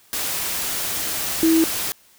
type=tone in noise; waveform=sine; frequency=325 Hz; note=E4; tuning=24 cents flat; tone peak=-13 dBFS; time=1.43-1.64 s; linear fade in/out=0 ms; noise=white; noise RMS=-25 dBFS; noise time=0.13-1.92 s; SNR=+9 dB; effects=white hiss -54 dBFS RMS until 2.18 s